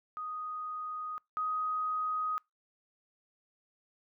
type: tone pair in turn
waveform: sine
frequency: 1244.5 / 1253.2 Hz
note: D#6 / D#6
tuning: 0 / +12 cents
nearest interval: unison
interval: 12 cents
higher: second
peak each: -36 / -30 dBFS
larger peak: second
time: 0.17-1.18 / 1.37-2.38 s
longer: neither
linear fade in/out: 0 ms
effects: noise-tail reverb RT60 0.2 s tail -26 dB re dry